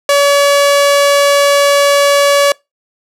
sawtooth tone, 568 Hz, C#5, 42 cents sharp, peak -3 dBFS, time 0.09-2.52 s, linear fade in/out 2 ms, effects noise-tail reverb RT60 0.2 s tail -24 dB re dry + low-pass 12000 Hz 12 dB/octave

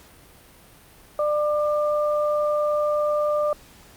sine tone pair together, 596.5 / 1193 Hz, D5 / D6, +27 / +27 cents, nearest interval octave, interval 1200 cents, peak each -20 / -27 dBFS, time 1.19-3.53 s, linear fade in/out 2 ms, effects pink hiss -50 dBFS RMS until 3.96 s + Opus 48 kbps

